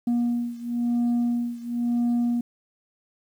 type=beating tone pair; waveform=sine; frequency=238.5 / 239.48 Hz; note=A#3 / A#3; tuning=+40 / +47 cents; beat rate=0.98 Hz; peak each=-22 / -24 dBFS; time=0.07-2.41 s; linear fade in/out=5 ms; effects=tanh soft clip ceiling -19 dBFS + 9-bit